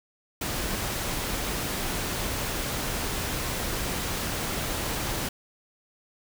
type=noise; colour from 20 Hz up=pink; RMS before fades=-30 dBFS; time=0.41-5.29 s; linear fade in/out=5 ms; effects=none